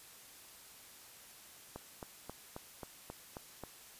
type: click train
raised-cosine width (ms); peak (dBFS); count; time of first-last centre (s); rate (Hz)
1; -29; 8; 1.76-3.637; 3.73
effects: white hiss -56 dBFS RMS until 3.99 s + resampled to 32000 Hz